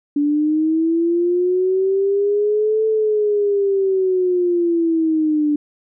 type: linear two-way sweep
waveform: sine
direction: up then down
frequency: 287.3 to 440 to 293.3 Hz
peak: -14 dBFS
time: 0.16-5.56 s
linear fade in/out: 5 ms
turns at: 2.86 s
effects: none